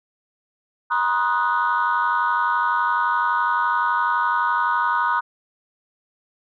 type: chord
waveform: sine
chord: C half-diminished seventh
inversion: third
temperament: equal with one note detuned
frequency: 954.7 / 1046.5 / 1244.5 / 1480 Hz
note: Bb5 / C6 / Eb6 / Gb6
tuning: +41 / 0 / 0 / 0 cents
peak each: -21 / -25 / -22 / -23 dBFS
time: 0.9-5.21 s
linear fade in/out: 20 ms
effects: tanh soft clip ceiling -11 dBFS